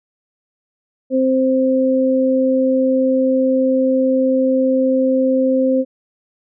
sine tone pair together, 261.6 / 523.3 Hz, C4 / C5, 0 / 0 cents, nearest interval octave, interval 1200 cents, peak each -15 dBFS, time 1.1-5.85 s, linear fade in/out 50 ms, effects none

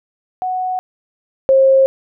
sine tone pair in turn, 740 / 534.7 Hz, F#5 / C5, 0 / +37 cents, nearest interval tritone, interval 563 cents, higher first, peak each -17 / -7 dBFS, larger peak second, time 0.42-0.79 / 1.49-1.86 s, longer neither, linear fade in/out 0 ms, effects none

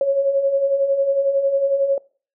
sine beating tone pair, 542 / 553 Hz, C#5 / C#5, -39 / -4 cents, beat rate 11 Hz, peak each -23 / -16 dBFS, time 0.01-1.98 s, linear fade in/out 2 ms, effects noise-tail reverb RT60 0.4 s tail -22 dB re dry

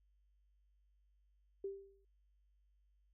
sine tone with exponential decay, 393.1 Hz, G4, 5 cents sharp, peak -37 dBFS, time 1.64-2.05 s, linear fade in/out 5 ms, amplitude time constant 89 ms, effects added 50 Hz sine -70 dBFS peak until 3.13 s

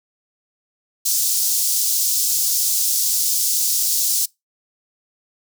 pink high-pass noise, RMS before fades -19 dBFS, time 1.05-4.26 s, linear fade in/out 10 ms, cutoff 5200 Hz, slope 24 dB/octave, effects noise-tail reverb RT60 0.2 s tail -25 dB re dry

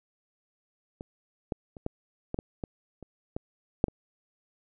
clicks, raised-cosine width 2 ms, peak -25 / -16 / -30 / -17 / -18 / -18 / -20 / -30 / -19 / -7 / -24 dBFS, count 11, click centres 1.009 / 1.522 / 1.768 / 1.864 / 2.344 / 2.389 / 2.638 / 3.027 / 3.365 / 3.841 / 3.883 s, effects none

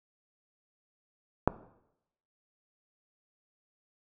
click, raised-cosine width 1 ms, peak -7 dBFS, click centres 1.476 s, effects noise-tail reverb RT60 0.8 s tail -17 dB re dry

